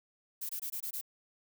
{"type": "noise bursts", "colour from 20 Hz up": "violet", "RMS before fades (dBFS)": -38, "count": 6, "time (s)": [0.41, 1.013], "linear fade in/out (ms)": 10, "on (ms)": 83, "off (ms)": 21, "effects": []}